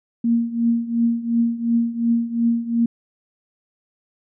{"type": "tone with tremolo", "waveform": "sine", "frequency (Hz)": 233.1, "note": "A#3", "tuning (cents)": 0, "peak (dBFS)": -13, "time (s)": [0.24, 2.86], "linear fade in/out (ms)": 5, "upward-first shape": "triangle", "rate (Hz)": 2.8, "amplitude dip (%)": 85, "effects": []}